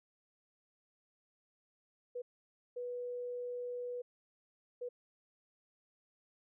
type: tone bursts at uneven times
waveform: sine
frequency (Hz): 490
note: B4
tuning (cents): -14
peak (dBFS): -38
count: 3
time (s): 2.15-2.22 / 2.76-4.02 / 4.81-4.89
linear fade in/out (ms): 10
effects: none